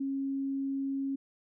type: tone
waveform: sine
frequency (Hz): 272.8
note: C#4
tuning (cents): -28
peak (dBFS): -30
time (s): 0-1.16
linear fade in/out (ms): 10
effects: none